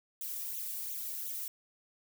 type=noise with flanger; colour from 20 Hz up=violet; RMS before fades=-39 dBFS; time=0.21-1.48 s; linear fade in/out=2 ms; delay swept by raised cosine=0.29 to 1.79 ms; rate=2.8 Hz; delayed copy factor=+0.85; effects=none